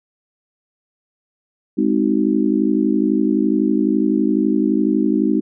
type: chord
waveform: sine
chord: Ab dominant seventh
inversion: none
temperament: just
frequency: 207.7 / 259.6 / 311.5 / 373.8 Hz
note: Ab3 / C4 / Eb4 / Gb4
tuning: 0 / -13 / +2 / +18 cents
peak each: -19 / -19 / -18 / -23 dBFS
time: 1.77-5.41 s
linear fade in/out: 20 ms
effects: none